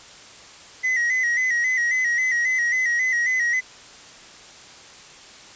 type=tone with vibrato; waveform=triangle; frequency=1960 Hz; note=B6; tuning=14 cents flat; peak=-17 dBFS; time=0.83-3.61 s; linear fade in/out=20 ms; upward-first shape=square; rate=3.7 Hz; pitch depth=57 cents each way; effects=white hiss -44 dBFS RMS until 5.55 s + resampled to 16000 Hz